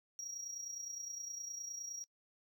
triangle tone with amplitude modulation, 5670 Hz, F8, 25 cents sharp, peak -39 dBFS, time 0.19-2.04 s, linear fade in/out 0 ms, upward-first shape sine, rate 29.7 Hz, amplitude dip 60%, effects noise-tail reverb RT60 0.1 s tail -25 dB re dry

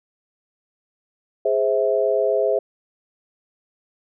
sine chord, Ab augmented, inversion none, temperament equal with one note detuned, 415.3 / 523.3 / 652.8 Hz, Ab4 / C5 / E5, 0 / 0 / -17 cents, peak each -21 dBFS, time 1.45-2.59 s, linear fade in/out 5 ms, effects none

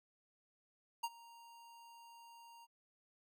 square tone with ADSR envelope, 933 Hz, A#5, 1 cent sharp, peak -35 dBFS, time 1.03-2.67 s, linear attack 11 ms, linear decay 44 ms, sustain -22 dB, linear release 34 ms, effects none

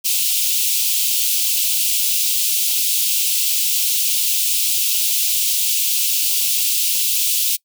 white high-pass noise, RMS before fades -18 dBFS, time 0.04-7.57 s, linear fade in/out 20 ms, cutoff 2600 Hz, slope 48 dB/octave, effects noise-tail reverb RT60 0.1 s tail -24 dB re dry

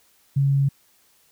sine tone, 138.59 Hz, C#3, in tune, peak -16 dBFS, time 0.36-0.69 s, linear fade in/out 10 ms, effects white hiss -60 dBFS RMS until 1.31 s

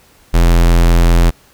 square tone, 42.6 Hz, F1, 42 cents flat, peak -7 dBFS, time 0.33-1.31 s, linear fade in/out 20 ms, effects pink hiss -48 dBFS RMS until 1.53 s

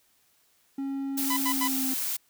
triangle tone with pitch glide, 273.5 to 264.5 Hz, C#4 to C4, -23 to +19 cents, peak -27 dBFS, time 0.78-1.94 s, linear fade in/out 5 ms, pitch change -58 cents, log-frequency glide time 1.37-1.82 s
blue noise, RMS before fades -30 dBFS, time 1.17-2.17 s, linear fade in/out 10 ms
sawtooth tone bursts, 1000 Hz, B5, 21 cents sharp, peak -23 dBFS, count 3, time 1.3-1.677 s, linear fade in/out 5 ms, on 69 ms, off 85 ms
effects white hiss -66 dBFS RMS until 2.29 s

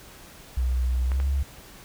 sine tone with pitch glide, 62.7 to 68.77 Hz, B1 to C#2, +27 to -13 cents, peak -21 dBFS, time 0.57-1.43 s, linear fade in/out 5 ms, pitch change +160 cents, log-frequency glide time 1.04-1.26 s
clicks, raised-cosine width 0.5 ms, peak -22 dBFS, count 2, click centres 1.118 / 1.201 s
effects pink hiss -47 dBFS RMS until 1.84 s

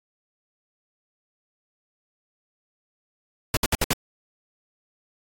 pink noise bursts, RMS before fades -21 dBFS, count 5, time 3.54-3.933 s, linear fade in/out 2 ms, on 29 ms, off 62 ms, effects AAC 64 kbps

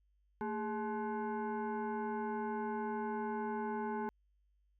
sine tone with frequency modulation, 224.1 Hz, A3, 32 cents sharp, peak -35 dBFS, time 0.41-4.09 s, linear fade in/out 0 ms, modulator 637 Hz, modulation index 1.4, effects added 50 Hz sine -70 dBFS peak until 4.79 s

